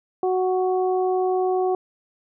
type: harmonic tone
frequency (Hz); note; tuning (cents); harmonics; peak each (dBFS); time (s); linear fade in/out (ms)
370.4; F#4; +2; 1 / 2 / 3; -20 / -24 / -36; 0.23-1.75; 2
effects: none